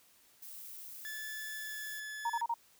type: noise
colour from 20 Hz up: violet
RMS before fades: -48 dBFS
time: 0.42-2 s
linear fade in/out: 5 ms
type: tone with pitch glide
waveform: 40% pulse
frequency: 1731 to 1720 Hz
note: A6 to A6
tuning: -29 to -40 cents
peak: -40 dBFS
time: 1.05-2.41 s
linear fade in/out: 0 ms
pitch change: -11 cents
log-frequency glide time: 1.58-1.77 s
type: tone bursts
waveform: sine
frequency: 932.3 Hz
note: A#5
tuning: in tune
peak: -30 dBFS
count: 4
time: 2.25-2.541 s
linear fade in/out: 5 ms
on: 48 ms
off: 33 ms
effects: white hiss -65 dBFS RMS until 2.79 s